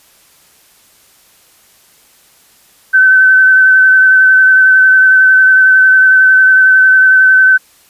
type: tone with vibrato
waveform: sine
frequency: 1528 Hz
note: G6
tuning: 45 cents flat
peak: -3 dBFS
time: 2.93-7.58 s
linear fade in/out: 20 ms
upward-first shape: sine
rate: 11 Hz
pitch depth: 15 cents each way
effects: white hiss -47 dBFS RMS until 7.89 s + resampled to 32000 Hz